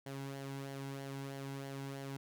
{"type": "tone with flanger", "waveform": "sawtooth", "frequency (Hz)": 137.2, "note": "C#3", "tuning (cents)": -17, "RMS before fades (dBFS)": -44, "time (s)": [0.06, 2.17], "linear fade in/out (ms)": 5, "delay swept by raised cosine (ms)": [0.79, 1.71], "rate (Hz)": 3.1, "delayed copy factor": -0.5, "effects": []}